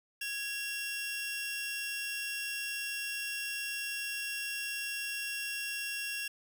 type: tone pair together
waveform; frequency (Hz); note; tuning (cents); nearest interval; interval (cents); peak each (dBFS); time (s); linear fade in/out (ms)
sawtooth; 1661.2 / 2739; G#6 / F7; 0 / -34; major sixth; 866; -37 / -33; 0.21-6.28; 5
effects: none